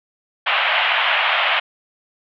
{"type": "band-pass noise", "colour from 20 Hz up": "white", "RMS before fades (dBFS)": -18, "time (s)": [0.46, 1.6], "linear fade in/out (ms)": 10, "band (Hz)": [610, 3200], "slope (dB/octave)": 48, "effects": []}